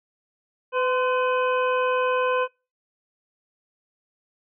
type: harmonic tone with a mistuned harmonic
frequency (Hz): 504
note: B4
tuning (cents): +35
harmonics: 1 / 2 / 3 / 5 / 6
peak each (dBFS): -22 / -25 / -30 / -32 / -40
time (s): 0.72-2.48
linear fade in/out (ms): 50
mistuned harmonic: 2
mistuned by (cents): +41
effects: noise-tail reverb RT60 0.3 s tail -25 dB re dry